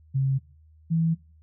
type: tone pair in turn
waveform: sine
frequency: 134.6 / 163.89 Hz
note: C3 / E3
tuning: +49 / -10 cents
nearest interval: minor third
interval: 341 cents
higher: second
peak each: -20 dBFS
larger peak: neither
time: 0.14-0.39 / 0.9-1.15 s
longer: neither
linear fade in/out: 20 ms
effects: noise-tail reverb RT60 0.4 s tail -22 dB re dry + added 78 Hz sine -52 dBFS peak until 1.42 s